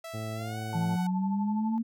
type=tone with pitch glide; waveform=sawtooth; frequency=659.3 to 744.3 Hz; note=E5 to F#5; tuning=0 to +10 cents; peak=-35 dBFS; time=0.04-1.07 s; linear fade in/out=5 ms; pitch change=+210 cents; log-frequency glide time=0.35-0.58 s
type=harmonic tone; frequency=110 Hz; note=A2; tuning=in tune; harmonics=1 / 2 / 3 / 4 / 5 / 6 / 7; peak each=-35 / -41 / -45 / -47 / -49 / -51 / -52 dBFS; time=0.13-0.97 s; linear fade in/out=20 ms
type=tone with tremolo; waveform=sine; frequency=877 Hz; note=A5; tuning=6 cents flat; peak=-33 dBFS; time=0.73-1.78 s; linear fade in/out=0 ms; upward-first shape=sine; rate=12 Hz; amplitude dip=75%
type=exponential sweep; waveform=sine; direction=up; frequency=164.81 to 231 Hz; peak=-26 dBFS; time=0.74-1.83 s; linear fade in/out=20 ms
effects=none

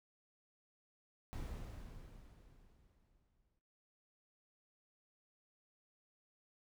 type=noise with exponential decay; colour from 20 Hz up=brown; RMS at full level=-42 dBFS; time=1.33-3.59 s; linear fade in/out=0 ms; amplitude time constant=490 ms; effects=noise-tail reverb RT60 0.4 s tail -18 dB re dry

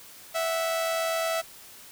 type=tone pair together; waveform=sawtooth; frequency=657 / 745.6 Hz; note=E5 / F#5; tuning=-6 / +13 cents; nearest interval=major second; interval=219 cents; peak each=-22 / -33 dBFS; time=0.34-1.42 s; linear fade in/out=20 ms; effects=white hiss -48 dBFS RMS until 1.91 s

